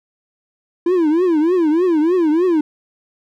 triangle tone with vibrato, 333.8 Hz, E4, 22 cents sharp, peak -10 dBFS, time 0.86-2.61 s, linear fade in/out 5 ms, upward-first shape triangle, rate 3.3 Hz, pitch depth 220 cents each way, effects none

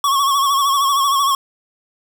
square tone with vibrato, 1108.7 Hz, C#6, in tune, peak -14 dBFS, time 0.04-1.35 s, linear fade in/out 2 ms, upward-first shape sine, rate 13 Hz, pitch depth 58 cents each way, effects none

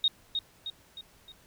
sine tone with echo, 3727 Hz, A#7, 1 cent flat, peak -21 dBFS, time 0.04-0.08 s, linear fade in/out 2 ms, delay 310 ms, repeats 4, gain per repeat -6 dB, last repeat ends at 1.32 s, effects pink hiss -60 dBFS RMS until 1.46 s

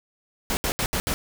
pink noise bursts at uneven times, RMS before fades -25 dBFS, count 5, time 0.5-0.57 / 0.64-0.72 / 0.79-0.86 / 0.93-1 / 1.07-1.14 s, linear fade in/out 0 ms, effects none

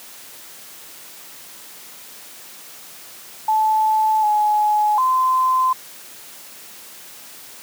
sine tone with pitch steps, 869 / 844 / 1032 Hz, A5 / G#5 / C6, -22 / +28 / -24 cents, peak -14 dBFS, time 3.48-5.73 s, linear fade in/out 5 ms, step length 750 ms, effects white hiss -40 dBFS RMS until 7.62 s + high-pass 150 Hz 12 dB/octave

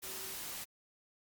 sine tone in noise, 380.1 Hz, F#4, 47 cents sharp, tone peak -54 dBFS, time 0.03-0.35 s, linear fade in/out 20 ms, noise white, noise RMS -43 dBFS, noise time 0.02-0.65 s, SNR -14 dB, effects Opus 48 kbps

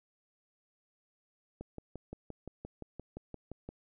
click train, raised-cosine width 2 ms, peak -29 dBFS, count 13, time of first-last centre 1.61-3.69 s, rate 5.77 Hz, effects none

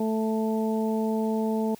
harmonic tone, 220 Hz, A3, in tune, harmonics 1 / 2 / 3 / 4, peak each -25 / -29 / -35 / -35 dBFS, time 0-1.75 s, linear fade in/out 5 ms, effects white hiss -53 dBFS RMS until 1.79 s

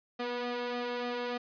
sawtooth tone with flanger, 243.5 Hz, B3, 24 cents flat, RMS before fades -35 dBFS, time 0.19-1.38 s, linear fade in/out 10 ms, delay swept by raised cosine 1.6 to 2.28 ms, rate 3.4 Hz, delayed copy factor +0.7, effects resampled to 11025 Hz

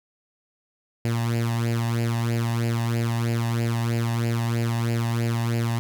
sawtooth tone with flanger, 116.54 Hz, A#2, in tune, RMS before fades -24 dBFS, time 1.05-5.79 s, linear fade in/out 0 ms, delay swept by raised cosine 0.41 to 1.12 ms, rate 3.1 Hz, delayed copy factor +0.7, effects none

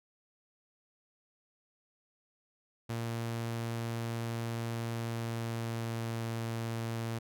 sawtooth tone with pitch glide, 115.8 to 114.67 Hz, A#2 to A#2, -11 to -28 cents, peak -30 dBFS, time 2.89-7.19 s, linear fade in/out 10 ms, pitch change -17 cents, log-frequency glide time 4.86-6.26 s, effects none

